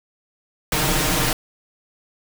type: noise with comb filter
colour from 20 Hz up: pink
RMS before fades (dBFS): -20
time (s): 0.72-1.33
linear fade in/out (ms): 2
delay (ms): 6.5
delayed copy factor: +0.75
effects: none